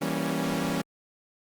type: chord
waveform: sawtooth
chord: E diminished seventh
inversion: none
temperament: equal with one note detuned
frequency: 164.81 / 196 / 236.3 / 277.2 Hz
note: E3 / G3 / Bb3 / Db4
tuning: 0 / 0 / +24 / 0 cents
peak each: -28 / -28 / -29 / -27 dBFS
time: 0.01-0.82 s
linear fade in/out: 10 ms
effects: Opus 24 kbps